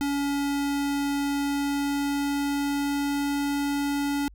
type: tone with pitch glide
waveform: square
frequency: 282.9 to 284.5 Hz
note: C#4 to C#4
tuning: +35 to +45 cents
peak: -25 dBFS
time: 0.01-4.28 s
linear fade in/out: 0 ms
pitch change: +10 cents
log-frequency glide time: 1.43-3.39 s
effects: added 50 Hz sine -47 dBFS peak until 4.34 s